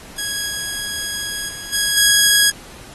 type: tone with level steps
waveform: 10% pulse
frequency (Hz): 1658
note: G#6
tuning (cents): -3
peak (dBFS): -14 / -16 / -23 / -9 / -3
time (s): 0.18-2.5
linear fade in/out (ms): 5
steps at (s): 0.49 / 1.49 / 1.73 / 1.97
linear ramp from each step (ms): 2
effects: pink hiss -40 dBFS RMS until 2.94 s + AAC 32 kbps